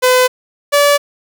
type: tone pair in turn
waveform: sawtooth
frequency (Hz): 506 / 576.1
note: B4 / D5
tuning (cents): +42 / -33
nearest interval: major second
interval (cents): 225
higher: second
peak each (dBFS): -4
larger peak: neither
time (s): 0.02-0.28 / 0.72-0.98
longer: neither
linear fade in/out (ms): 20
effects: none